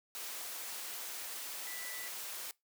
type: tone in noise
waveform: sine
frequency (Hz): 1975.5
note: B6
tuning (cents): 0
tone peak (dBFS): -47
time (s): 1.67-2.08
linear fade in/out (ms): 0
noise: white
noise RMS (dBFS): -43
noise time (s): 0.15-2.51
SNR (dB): -7
effects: noise-tail reverb RT60 0.2 s tail -23 dB re dry + high-pass 400 Hz 12 dB/octave